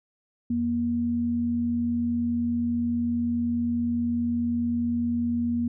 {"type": "tone pair together", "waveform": "sine", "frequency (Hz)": [88.08, 237.6], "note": ["F2", "A#3"], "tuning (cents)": [15, 33], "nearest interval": "octave + perfect fourth", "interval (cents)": 1718, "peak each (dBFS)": [-35, -23], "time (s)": [0.5, 5.68], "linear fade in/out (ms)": 5, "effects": []}